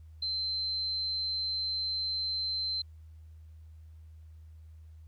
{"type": "tone", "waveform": "sine", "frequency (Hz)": 4100, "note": "C8", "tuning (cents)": -36, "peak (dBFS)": -30, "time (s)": [0.22, 2.82], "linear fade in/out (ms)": 5, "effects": ["added 79 Hz sine -48 dBFS peak until 5.07 s", "pink hiss -75 dBFS RMS until 5.07 s"]}